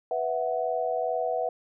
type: chord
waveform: sine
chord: B suspended fourth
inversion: none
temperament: just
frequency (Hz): 493.9 / 658.5 / 740.8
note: B4 / E5 / F#5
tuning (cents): 0 / -2 / +2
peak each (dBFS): -30 / -29 / -30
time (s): 0.11-1.49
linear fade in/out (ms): 2
effects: none